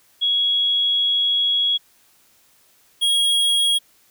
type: tone pair in turn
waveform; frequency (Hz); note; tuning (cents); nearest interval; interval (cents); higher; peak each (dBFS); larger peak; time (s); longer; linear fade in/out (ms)
sine / square; 3331 / 3298; G#7 / G#7; +4 / -13; unison; 17; first; -16; neither; 0.21-1.78 / 3.01-3.79; first; 20
effects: white hiss -57 dBFS RMS until 4.1 s